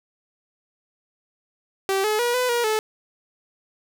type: tone with pitch steps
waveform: sawtooth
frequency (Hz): 387.6 / 427.2 / 480.7 / 501 / 476.7 / 433.4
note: G4 / G#4 / B4 / B4 / A#4 / A4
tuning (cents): -20 / +49 / -47 / +25 / +39 / -26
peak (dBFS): -16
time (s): 1.89-2.79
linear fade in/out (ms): 0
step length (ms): 150
effects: none